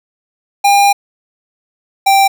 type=tone pair in turn; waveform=square; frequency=804 / 784.7 Hz; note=G5 / G5; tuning=+44 / +2 cents; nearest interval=unison; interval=42 cents; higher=first; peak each=-7 dBFS; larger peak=neither; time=0.64-0.93 / 2.06-2.28 s; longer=first; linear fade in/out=10 ms; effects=none